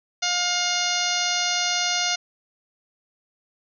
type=harmonic tone with a mistuned harmonic; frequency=711 Hz; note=F5; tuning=31 cents sharp; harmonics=1 / 2 / 3 / 4 / 5 / 6 / 7 / 8 / 9; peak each=-30 / -30 / -30 / -30 / -30 / -30 / -30 / -30 / -30 dBFS; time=0.22-2.16 s; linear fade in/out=10 ms; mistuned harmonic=8; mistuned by=+18 cents; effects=none